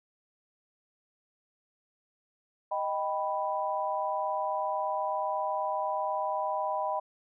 sine chord, Eb augmented, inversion none, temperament equal, 622.3 / 784 / 987.8 Hz, Eb5 / G5 / B5, 0 / 0 / 0 cents, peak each -33 / -33 / -32 dBFS, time 2.71-7 s, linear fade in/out 10 ms, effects none

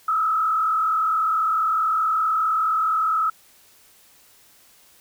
sine tone with frequency modulation, 1293 Hz, E6, 34 cents flat, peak -18 dBFS, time 0.08-3.3 s, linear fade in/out 5 ms, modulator 39.5 Hz, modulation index 1.1, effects white hiss -54 dBFS RMS until 5 s

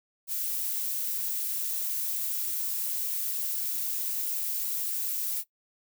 violet noise, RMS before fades -31 dBFS, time 0.27-5.44 s, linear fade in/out 50 ms, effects noise-tail reverb RT60 0.1 s tail -18 dB re dry

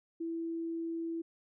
sine tone, 331.1 Hz, E4, 8 cents sharp, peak -34 dBFS, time 0.2-1.22 s, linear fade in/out 10 ms, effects none

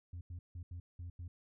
sine tone bursts at uneven times, 87.31 Hz, F2, in tune, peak -40 dBFS, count 6, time 0.13-0.21 / 0.3-0.39 / 0.55-0.63 / 0.71-0.8 / 0.99-1.1 / 1.19-1.28 s, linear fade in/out 5 ms, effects tanh soft clip ceiling -41 dBFS

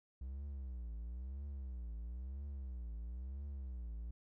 triangle tone with vibrato, 63 Hz, B1, 35 cents sharp, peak -40 dBFS, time 0.21-4.11 s, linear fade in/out 5 ms, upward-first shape triangle, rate 1 Hz, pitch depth 230 cents each way, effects none

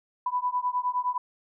sine beating tone pair, 987.8 / 997.5 Hz, B5 / B5, 0 / +17 cents, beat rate 9.7 Hz, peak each -28 dBFS, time 0.26-1.18 s, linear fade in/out 5 ms, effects none

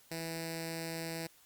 5% pulse tone with notch filter, 164.2 Hz, E3, 6 cents flat, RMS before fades -40 dBFS, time 0.11-1.27 s, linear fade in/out 5 ms, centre 1200 Hz, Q 0.65, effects white hiss -63 dBFS RMS until 1.45 s + Opus 48 kbps

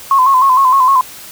sine tone with vibrato, 1055 Hz, C6, 14 cents sharp, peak -6 dBFS, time 0.11-1.01 s, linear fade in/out 2 ms, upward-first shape square, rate 6.5 Hz, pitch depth 60 cents each way, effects white hiss -33 dBFS RMS until 1.31 s

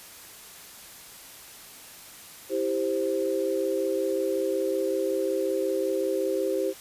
sine chord, C major, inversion first, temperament just, 327 / 392.4 / 523.3 Hz, E4 / G4 / C5, -14 / +2 / 0 cents, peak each -31 / -27 / -28 dBFS, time 2.49-6.74 s, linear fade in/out 50 ms, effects white hiss -46 dBFS RMS until 6.8 s + resampled to 32000 Hz

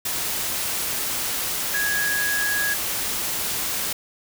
sine tone in noise, 1661.2 Hz, G#6, in tune, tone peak -22 dBFS, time 1.74-2.74 s, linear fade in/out 5 ms, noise white, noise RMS -26 dBFS, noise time 0.05-3.93 s, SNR +1 dB, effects none

